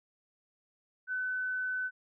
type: tone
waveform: sine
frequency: 1509 Hz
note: F#6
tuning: 34 cents sharp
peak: -31 dBFS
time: 1.07-1.91 s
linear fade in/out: 50 ms
effects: none